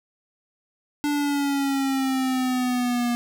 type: exponential sweep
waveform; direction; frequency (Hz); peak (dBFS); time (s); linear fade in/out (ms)
square; down; 293.7 to 238.6; -22; 1.04-3.15; 0
effects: none